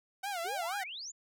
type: tone with vibrato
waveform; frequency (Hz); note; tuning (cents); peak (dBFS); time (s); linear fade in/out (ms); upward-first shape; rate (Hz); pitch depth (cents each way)
sawtooth; 740; F#5; 0; -31; 0.23-0.84; 10; sine; 4.2; 180
type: exponential sweep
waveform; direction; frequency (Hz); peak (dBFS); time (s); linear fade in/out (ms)
sine; up; 351.4 to 7320; -40; 0.44-1.12; 20
effects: none